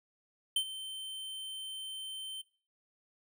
square tone with ADSR envelope, 3100 Hz, G7, 20 cents flat, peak -26 dBFS, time 0.56-2.42 s, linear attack 4 ms, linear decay 72 ms, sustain -14 dB, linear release 13 ms, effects noise-tail reverb RT60 0.4 s tail -19 dB re dry

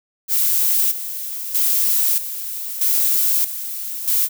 violet noise with tremolo, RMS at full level -17 dBFS, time 0.28-4.29 s, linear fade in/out 50 ms, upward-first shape square, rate 0.79 Hz, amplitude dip 70%, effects none

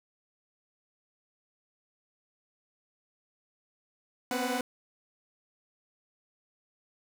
sawtooth tone cluster, 244.2 / 264.6 / 500 / 741 Hz, B3 / C4 / B4 / F#5, -19 / +20 / +21 / +2 cents, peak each -31 dBFS, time 4.31-4.61 s, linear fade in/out 2 ms, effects none

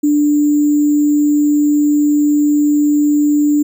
sine tone with sample-and-hold, 294.6 Hz, D4, 6 cents sharp, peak -9 dBFS, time 0.03-3.63 s, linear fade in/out 10 ms, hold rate 7350 Hz, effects none

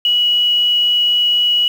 sine tone with quantisation, 2924 Hz, F#7, 21 cents flat, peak -11 dBFS, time 0.05-1.68 s, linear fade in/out 2 ms, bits 6, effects none

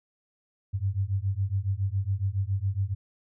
sine beating tone pair, 94.3 / 101.5 Hz, F#2 / G#2, +33 / -39 cents, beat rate 7.2 Hz, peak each -28 dBFS, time 0.73-2.95 s, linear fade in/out 20 ms, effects none

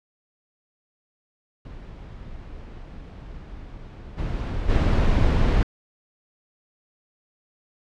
brown noise with level steps, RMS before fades -39 / -27 / -18 dBFS, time 1.65-5.63 s, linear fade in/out 2 ms, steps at 4.17 / 4.68 s, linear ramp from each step 20 ms, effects low-pass 4000 Hz 12 dB/octave

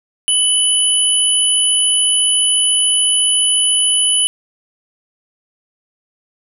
sine tone pair together, 2984 / 9947 Hz, F#7 / D#9, +14 / -2 cents, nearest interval octave + major sixth, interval 2084 cents, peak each -14 dBFS, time 0.28-4.27 s, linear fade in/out 0 ms, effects none

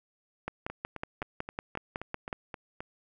two click trains, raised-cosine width 0.5 ms, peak -23 / -18 dBFS, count 9 / 11, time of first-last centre 0.7-2.805 / 0.48-2.328 s, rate 3.8 / 5.41 Hz, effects none

